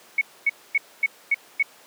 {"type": "tone bursts", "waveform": "sine", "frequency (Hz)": 2217, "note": "C#7", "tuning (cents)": 0, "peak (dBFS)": -16, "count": 6, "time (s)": [0.18, 1.628], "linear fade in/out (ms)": 5, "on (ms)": 33, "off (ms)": 250, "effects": ["pink hiss -50 dBFS RMS until 1.86 s", "high-pass 400 Hz 12 dB/octave"]}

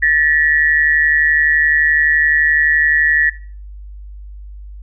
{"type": "tone pair together", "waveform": "sine", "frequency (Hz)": [1760, 1911.7], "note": ["A6", "A#6"], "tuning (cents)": [0, 43], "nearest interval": "minor second", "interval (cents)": 143, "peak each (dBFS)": -13, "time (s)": [0.02, 3.3], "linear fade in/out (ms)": 10, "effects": ["noise-tail reverb RT60 0.4 s tail -18 dB re dry", "added 50 Hz sine -30 dBFS peak until 4.82 s"]}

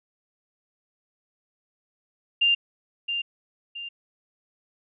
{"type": "tone with echo", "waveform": "sine", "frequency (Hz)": 2794, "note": "F7", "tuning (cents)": 0, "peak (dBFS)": -17, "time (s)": [2.41, 2.55], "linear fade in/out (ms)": 10, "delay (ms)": 670, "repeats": 2, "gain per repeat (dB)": -8, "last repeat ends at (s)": 3.89, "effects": []}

